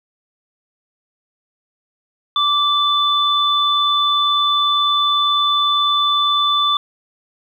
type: tone pair together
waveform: sine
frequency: 1168 / 3510 Hz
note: D6 / A7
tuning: -10 / -5 cents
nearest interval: octave + perfect fifth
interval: 1905 cents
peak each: -16 dBFS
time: 2.36-6.77 s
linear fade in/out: 2 ms
effects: 8-bit